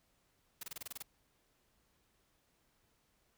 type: noise bursts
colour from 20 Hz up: white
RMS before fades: -44 dBFS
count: 9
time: 0.61-1.025 s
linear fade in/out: 5 ms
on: 23 ms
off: 26 ms
effects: pink hiss -75 dBFS RMS until 3.37 s